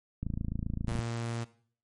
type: click train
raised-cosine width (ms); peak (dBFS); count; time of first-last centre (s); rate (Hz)
5; -21; 22; 0.23-0.991; 27.6
type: tone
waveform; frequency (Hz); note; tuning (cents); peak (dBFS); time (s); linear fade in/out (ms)
sawtooth; 116.54; A#2; 0; -29; 0.87-1.45; 20
effects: noise-tail reverb RT60 0.5 s tail -17 dB re dry + MP3 48 kbps